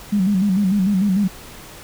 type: tone with vibrato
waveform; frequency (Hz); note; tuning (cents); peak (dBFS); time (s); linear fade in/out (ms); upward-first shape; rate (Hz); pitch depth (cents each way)
sine; 195.4; G3; -5; -14; 0.12-1.28; 10; square; 6.7; 88
effects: pink hiss -39 dBFS RMS until 1.83 s